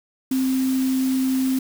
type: tone in noise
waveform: sine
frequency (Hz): 261.6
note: C4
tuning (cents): 0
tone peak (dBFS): -18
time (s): 0.31-1.59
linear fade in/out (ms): 5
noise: white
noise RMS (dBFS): -35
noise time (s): 0.31-1.59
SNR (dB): +14
effects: none